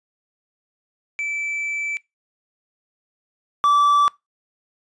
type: tone pair in turn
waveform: triangle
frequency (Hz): 2319 / 1159.5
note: D7 / D6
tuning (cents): -22 / -22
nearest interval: octave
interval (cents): 1200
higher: first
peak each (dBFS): -21 / -11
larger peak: second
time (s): 1.19-1.97 / 3.64-4.08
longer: first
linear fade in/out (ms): 0
effects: noise-tail reverb RT60 0.2 s tail -23 dB re dry + resampled to 22050 Hz